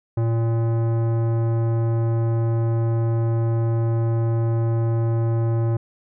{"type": "tone with tanh clipping", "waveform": "sine", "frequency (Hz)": 114.8, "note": "A#2", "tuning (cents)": -26, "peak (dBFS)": -20, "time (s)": [0.17, 5.77], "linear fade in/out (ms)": 5, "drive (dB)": 16, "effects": []}